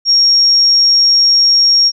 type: tone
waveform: sine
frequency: 5570 Hz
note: F8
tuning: 5 cents flat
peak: -6 dBFS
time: 0.05-1.92 s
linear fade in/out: 50 ms
effects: none